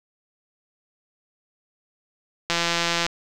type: click train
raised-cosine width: 0.2 ms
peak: -5 dBFS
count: 97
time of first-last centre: 2.5-3.065 s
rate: 170 Hz
effects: none